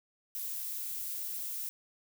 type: noise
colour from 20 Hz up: violet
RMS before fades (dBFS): -38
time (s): 0.35-1.69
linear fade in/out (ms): 0
effects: none